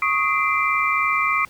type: tone cluster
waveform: sine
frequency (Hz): 1107 / 1250 / 2064 / 2361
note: C#6 / D#6 / C7 / D7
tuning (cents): -3 / +8 / -24 / +9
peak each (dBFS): -23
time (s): 0.02-1.45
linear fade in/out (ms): 2
effects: pink hiss -49 dBFS RMS until 1.49 s